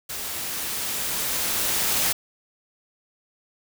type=noise with level ramp; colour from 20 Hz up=white; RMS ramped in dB=-32 to -22 dBFS; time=0.09-2.13 s; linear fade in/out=10 ms; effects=none